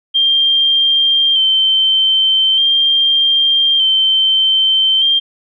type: tone with vibrato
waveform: sine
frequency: 3145 Hz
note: G7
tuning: 5 cents sharp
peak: -9 dBFS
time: 0.14-5.2 s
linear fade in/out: 20 ms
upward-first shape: square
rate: 0.41 Hz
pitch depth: 23 cents each way
effects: none